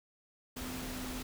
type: tone in noise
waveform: sine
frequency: 254 Hz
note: B3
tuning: 49 cents sharp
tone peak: -42 dBFS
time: 0.56-1.23 s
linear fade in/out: 10 ms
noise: pink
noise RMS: -42 dBFS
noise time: 0.56-1.23 s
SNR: -3 dB
effects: none